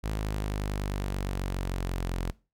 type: exponential sweep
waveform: sawtooth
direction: down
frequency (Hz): 53.2 to 43.57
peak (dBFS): -25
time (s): 0.03-2.32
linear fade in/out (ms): 20
effects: noise-tail reverb RT60 0.3 s tail -21 dB re dry